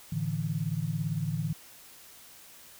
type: chord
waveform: sine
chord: A suspended fourth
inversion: none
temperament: equal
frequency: 110 / 146.83 / 164.81 Hz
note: A2 / D3 / E3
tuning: 0 / 0 / 0 cents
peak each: -35 / -32 / -32 dBFS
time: 0.12-1.53 s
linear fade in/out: 5 ms
effects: white hiss -52 dBFS RMS until 2.79 s